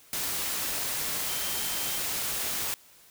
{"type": "tone in noise", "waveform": "sine", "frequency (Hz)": 3136, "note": "G7", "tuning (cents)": 0, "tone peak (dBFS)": -41, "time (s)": [1.29, 1.98], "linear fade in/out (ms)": 0, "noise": "white", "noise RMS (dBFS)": -31, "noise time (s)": [0.13, 2.74], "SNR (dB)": -13, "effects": ["white hiss -56 dBFS RMS until 3.1 s"]}